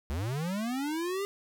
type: linear sweep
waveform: square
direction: up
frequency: 65.41 to 407.1 Hz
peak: -31 dBFS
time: 0.1-1.25 s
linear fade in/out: 0 ms
effects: none